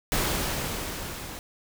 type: noise with level ramp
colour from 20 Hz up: pink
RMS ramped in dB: -25 to -39 dBFS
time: 0.12-1.39 s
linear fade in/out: 0 ms
effects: none